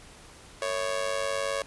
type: tone with amplitude modulation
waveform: sawtooth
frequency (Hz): 554.4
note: C#5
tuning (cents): 0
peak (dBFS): -20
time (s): 0.62-1.62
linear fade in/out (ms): 2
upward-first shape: sine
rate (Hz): 99.5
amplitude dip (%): 85
effects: pink hiss -50 dBFS RMS until 1.66 s + resampled to 24000 Hz